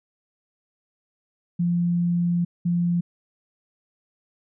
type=tone bursts at uneven times; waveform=sine; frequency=173.4 Hz; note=F3; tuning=12 cents flat; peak=-19 dBFS; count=2; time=1.59-2.45 / 2.65-3.01 s; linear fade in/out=10 ms; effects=none